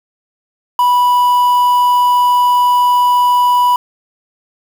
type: tone with quantisation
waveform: triangle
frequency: 983 Hz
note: B5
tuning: 8 cents flat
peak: -6 dBFS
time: 0.79-3.76 s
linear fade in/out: 2 ms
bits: 5
effects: none